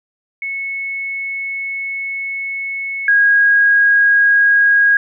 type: tone pair in turn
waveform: sine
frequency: 2200 / 1640.5 Hz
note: C#7 / G#6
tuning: -14 / -22 cents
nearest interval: perfect fourth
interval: 508 cents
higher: first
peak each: -20 / -8 dBFS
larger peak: second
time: 0.42-3.08 / 3.08-4.97 s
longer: first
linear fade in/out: 2 ms
effects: none